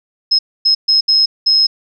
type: tone bursts at uneven times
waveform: sine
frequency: 5150 Hz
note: E8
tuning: 41 cents flat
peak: -8 dBFS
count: 5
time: 0.31-0.39 / 0.65-0.75 / 0.88-1.01 / 1.08-1.26 / 1.46-1.67 s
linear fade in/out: 10 ms
effects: none